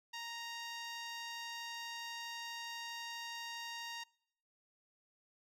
10% pulse tone with low-pass filter, 932.3 Hz, A#5, in tune, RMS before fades -45 dBFS, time 0.13-4.04 s, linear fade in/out 10 ms, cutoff 11000 Hz, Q 0.51, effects noise-tail reverb RT60 0.8 s tail -26 dB re dry

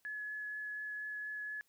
sine tone with vibrato, 1701 Hz, G#6, 41 cents sharp, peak -39 dBFS, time 0.05-1.61 s, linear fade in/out 0 ms, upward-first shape triangle, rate 4.2 Hz, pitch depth 9 cents each way, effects white hiss -75 dBFS RMS until 1.68 s

